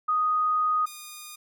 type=tone pair in turn; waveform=sine / 5% pulse; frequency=1244.5 / 1223.1 Hz; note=D#6 / D#6; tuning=0 / -30 cents; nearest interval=unison; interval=30 cents; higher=first; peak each=-21 / -28 dBFS; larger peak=first; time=0.08-0.86 / 0.86-1.36 s; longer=first; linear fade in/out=10 ms; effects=none